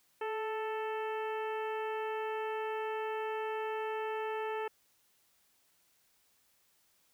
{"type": "harmonic tone with a mistuned harmonic", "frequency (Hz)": 440, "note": "A4", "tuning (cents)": 0, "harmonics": [1, 2, 3, 4, 5, 6, 7], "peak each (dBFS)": [-36, -39, -45, -46, -52, -49, -56], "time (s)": [0.21, 4.68], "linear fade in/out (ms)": 5, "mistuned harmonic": 1, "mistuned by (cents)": -28, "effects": ["white hiss -71 dBFS RMS until 7.13 s"]}